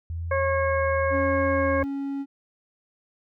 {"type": "tone with vibrato", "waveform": "sine", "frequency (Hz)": 82.4, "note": "E2", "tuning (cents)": 0, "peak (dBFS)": -28, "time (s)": [0.1, 1.84], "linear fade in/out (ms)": 0, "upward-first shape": "sine", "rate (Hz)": 0.97, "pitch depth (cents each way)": 44}
{"type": "harmonic tone", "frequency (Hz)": 544, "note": "C#5", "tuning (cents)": -33, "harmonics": [1, 2, 3, 4], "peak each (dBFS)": [-23, -28, -30, -34], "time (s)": [0.31, 1.83], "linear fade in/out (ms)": 5}
{"type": "tone", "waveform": "triangle", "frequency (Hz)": 277.2, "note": "C#4", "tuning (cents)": 0, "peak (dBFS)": -25, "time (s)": [1.1, 2.26], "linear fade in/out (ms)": 50}
{"effects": []}